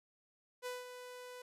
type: tone with ADSR envelope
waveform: sawtooth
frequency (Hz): 497.4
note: B4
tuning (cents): +12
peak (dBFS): -35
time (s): 0.62-1.42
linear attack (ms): 42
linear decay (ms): 180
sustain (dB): -9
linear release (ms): 4
effects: resampled to 32000 Hz